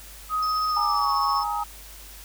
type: tone with pitch glide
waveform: sine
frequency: 1256 to 1106.1 Hz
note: D#6 to C#6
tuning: +16 to -4 cents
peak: -22 dBFS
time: 0.29-1.44 s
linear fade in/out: 50 ms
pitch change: -220 cents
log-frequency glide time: 0.69-1.12 s
type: tone with tremolo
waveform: sine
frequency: 5274 Hz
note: E8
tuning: in tune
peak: -30 dBFS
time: 0.42-1.44 s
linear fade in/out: 10 ms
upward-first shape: sine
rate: 15 Hz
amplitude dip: 45%
type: chord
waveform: sine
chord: Ab suspended second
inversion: none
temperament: equal with one note detuned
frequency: 830.6 / 932.3 / 1264.1 Hz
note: Ab5 / Bb5 / Eb6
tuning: 0 / 0 / +27 cents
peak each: -28 / -30 / -29 dBFS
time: 0.76-1.64 s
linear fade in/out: 10 ms
effects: added 50 Hz sine -45 dBFS peak until 2.24 s + white hiss -45 dBFS RMS until 2.24 s